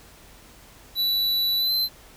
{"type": "tone with pitch glide", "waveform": "square", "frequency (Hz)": [3951, 4083], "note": ["B7", "C8"], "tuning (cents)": [0, -43], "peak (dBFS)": -21, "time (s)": [0.95, 1.89], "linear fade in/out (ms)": 50, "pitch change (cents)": 57, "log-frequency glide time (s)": [1.58, 1.72], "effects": ["added 50 Hz sine -55 dBFS peak until 2.16 s", "pink hiss -50 dBFS RMS until 2.16 s"]}